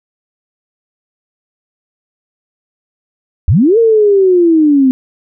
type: linear two-way sweep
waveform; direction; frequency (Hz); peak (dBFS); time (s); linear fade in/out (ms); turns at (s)
sine; up then down; 61.74 to 466.2 to 254.2; -5; 3.48-4.91; 0; 3.78
effects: none